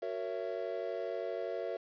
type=chord; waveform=triangle; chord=F# dominant seventh; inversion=none; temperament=just; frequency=370 / 462.5 / 555 / 666 Hz; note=F#4 / A#4 / C#5 / E5; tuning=0 / -14 / +2 / +18 cents; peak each=-40 / -38 / -39 / -38 dBFS; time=0.02-1.77 s; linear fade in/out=5 ms; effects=resampled to 11025 Hz + 10-bit